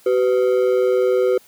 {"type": "ring-modulated tone", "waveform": "triangle", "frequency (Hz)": 440, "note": "A4", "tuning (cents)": 0, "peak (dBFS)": -9, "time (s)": [0.06, 1.38], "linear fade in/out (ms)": 5, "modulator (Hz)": 60, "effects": ["white hiss -51 dBFS RMS until 1.47 s", "high-pass 60 Hz 12 dB/octave"]}